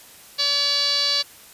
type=tone with low-pass filter; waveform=5% pulse; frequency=570 Hz; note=C#5; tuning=48 cents sharp; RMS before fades=-21 dBFS; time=0.38-1.23 s; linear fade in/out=20 ms; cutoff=4400 Hz; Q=8.3; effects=white hiss -46 dBFS RMS until 1.53 s + resampled to 32000 Hz